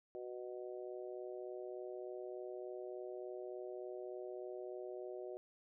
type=harmonic tone; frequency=123.4 Hz; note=B2; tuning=1 cent flat; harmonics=3 / 4 / 5 / 6; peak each=-46 / -51 / -50 / -58 dBFS; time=0.15-5.37 s; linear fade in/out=0 ms; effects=none